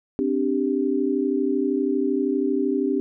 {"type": "chord", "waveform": "sine", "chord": "C suspended second", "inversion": "none", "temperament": "just", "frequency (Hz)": [261.6, 294.3, 392.4], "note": ["C4", "D4", "G4"], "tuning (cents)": [0, 4, 2], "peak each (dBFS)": -24, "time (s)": [0.19, 3], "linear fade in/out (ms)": 0, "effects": []}